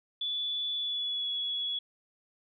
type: tone with pitch glide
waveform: sine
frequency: 3454 to 3373 Hz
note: A7 to G#7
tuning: -33 to +26 cents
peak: -30 dBFS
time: 0.21-1.79 s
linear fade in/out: 5 ms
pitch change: -41 cents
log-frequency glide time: 0.75-1.3 s
effects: none